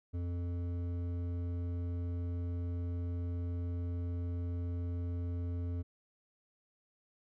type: tone with hard clipping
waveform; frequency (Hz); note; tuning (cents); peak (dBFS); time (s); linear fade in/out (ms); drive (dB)
triangle; 87.31; F2; 0; -36; 0.13-5.83; 20; 14
effects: none